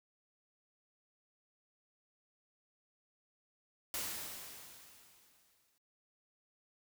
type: noise with exponential decay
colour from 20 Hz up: white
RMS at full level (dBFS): -38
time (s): 3.94-5.78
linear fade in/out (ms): 1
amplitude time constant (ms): 400
effects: noise-tail reverb RT60 0.1 s tail -23 dB re dry